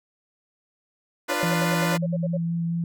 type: chord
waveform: 10% pulse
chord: B diminished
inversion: first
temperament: equal with one note detuned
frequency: 298.3 / 349.2 / 493.9 Hz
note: D4 / F4 / B4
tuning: +27 / 0 / 0 cents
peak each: -20 dBFS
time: 1.28-1.98 s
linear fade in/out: 20 ms
type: tone bursts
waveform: sine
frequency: 554.4 Hz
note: C#5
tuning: in tune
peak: -26 dBFS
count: 11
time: 1.3-2.373 s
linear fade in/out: 10 ms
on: 43 ms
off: 60 ms
type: tone with vibrato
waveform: sine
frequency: 168.4 Hz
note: E3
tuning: 37 cents sharp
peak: -23 dBFS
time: 1.43-2.84 s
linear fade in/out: 2 ms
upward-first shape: sine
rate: 4.7 Hz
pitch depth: 10 cents each way
effects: none